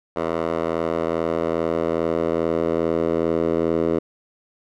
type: tone with band-pass filter sweep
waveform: 10% pulse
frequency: 82.41 Hz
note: E2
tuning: in tune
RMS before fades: -22 dBFS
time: 0.16-3.99 s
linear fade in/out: 5 ms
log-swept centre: 720 to 430 Hz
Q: 1.5
effects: none